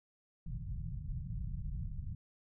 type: low-pass noise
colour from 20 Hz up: pink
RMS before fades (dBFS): -40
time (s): 0.46-2.15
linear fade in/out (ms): 5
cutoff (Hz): 170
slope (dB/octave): 48
effects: none